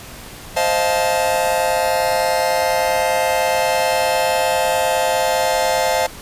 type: chord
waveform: 45% pulse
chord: F dominant seventh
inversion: second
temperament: just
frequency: 523.8 / 628.6 / 698.5 / 873.1 Hz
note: C5 / Eb5 / F5 / A5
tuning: +2 / +18 / 0 / -14 cents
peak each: -21 dBFS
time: 0.56-6.07 s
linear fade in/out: 10 ms
effects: pink hiss -36 dBFS RMS until 6.21 s + resampled to 32000 Hz